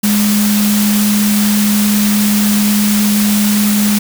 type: tone in noise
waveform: sine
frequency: 207.7 Hz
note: G#3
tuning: in tune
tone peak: -10 dBFS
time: 0.03-3.99 s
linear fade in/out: 10 ms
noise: white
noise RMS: -18 dBFS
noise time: 0.03-3.99 s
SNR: +5 dB
effects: none